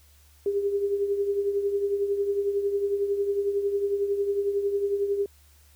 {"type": "tone with tremolo", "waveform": "sine", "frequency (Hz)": 401.7, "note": "G4", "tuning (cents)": 42, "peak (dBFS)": -20, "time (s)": [0.46, 5.26], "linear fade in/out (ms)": 2, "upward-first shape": "triangle", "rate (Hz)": 11, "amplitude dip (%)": 65, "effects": ["added 73 Hz sine -55 dBFS peak until 5.75 s", "white hiss -60 dBFS RMS until 5.75 s"]}